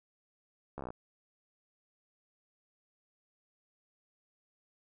slowing click train, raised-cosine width 1 ms, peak -27 dBFS, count 9, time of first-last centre 0.78-0.904 s, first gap 14 ms, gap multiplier 1.03, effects none

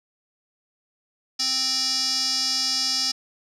square tone with band-pass filter, 261.6 Hz, C4, in tune, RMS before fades -24 dBFS, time 1.39-3.12 s, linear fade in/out 10 ms, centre 5200 Hz, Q 8.2, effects none

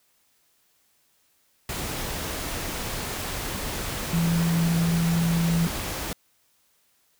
sine tone in noise, 167.6 Hz, E3, 29 cents sharp, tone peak -20 dBFS, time 4.13-5.67 s, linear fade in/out 2 ms, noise pink, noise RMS -31 dBFS, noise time 1.69-6.13 s, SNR +8 dB, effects white hiss -66 dBFS RMS until 7.19 s

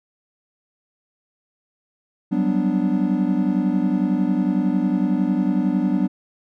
triangle chord, G major seventh, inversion third, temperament equal, 185 / 196 / 246.9 / 293.7 Hz, F#3 / G3 / B3 / D4, 0 / 0 / 0 / 0 cents, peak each -21 dBFS, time 2.31-6.08 s, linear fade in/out 20 ms, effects none

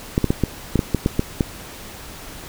clicks, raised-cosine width 3 ms, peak -3 dBFS, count 10, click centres 0.179 / 0.243 / 0.305 / 0.437 / 0.757 / 0.792 / 0.947 / 1.061 / 1.194 / 1.408 s, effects pink hiss -37 dBFS RMS until 2.48 s

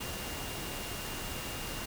sine tone in noise, 2810 Hz, F7, 10 cents sharp, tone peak -47 dBFS, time 0-1.86 s, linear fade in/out 10 ms, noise pink, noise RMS -39 dBFS, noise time 0-1.86 s, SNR -11 dB, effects none

